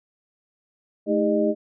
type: tone cluster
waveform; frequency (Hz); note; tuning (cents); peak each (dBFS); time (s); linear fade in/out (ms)
sine; 216.8 / 316.1 / 403.7 / 611; A3 / D#4 / G#4 / D#5; -25 / +27 / -49 / -32; -24 / -24 / -24 / -23; 1.06-1.55; 50
effects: none